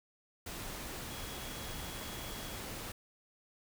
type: tone in noise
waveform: sine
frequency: 3334 Hz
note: G#7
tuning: 6 cents sharp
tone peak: -52 dBFS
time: 1.1-2.58 s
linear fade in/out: 5 ms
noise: pink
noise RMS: -43 dBFS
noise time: 0.46-2.92 s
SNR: -12 dB
effects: none